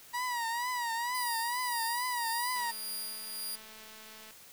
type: tone with vibrato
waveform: 30% pulse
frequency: 957 Hz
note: A#5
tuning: 45 cents sharp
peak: -29 dBFS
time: 0.13-2.72 s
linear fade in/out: 20 ms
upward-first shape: triangle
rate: 2.2 Hz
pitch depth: 100 cents each way
type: tone with tremolo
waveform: 15% pulse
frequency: 4823 Hz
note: D8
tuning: 45 cents sharp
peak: -29 dBFS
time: 1.14-3.56 s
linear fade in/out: 10 ms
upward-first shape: sine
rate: 1.8 Hz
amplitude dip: 45%
type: click train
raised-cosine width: 0.2 ms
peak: -35 dBFS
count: 382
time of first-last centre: 2.56-4.308 s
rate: 218 Hz
effects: white hiss -54 dBFS RMS until 4.52 s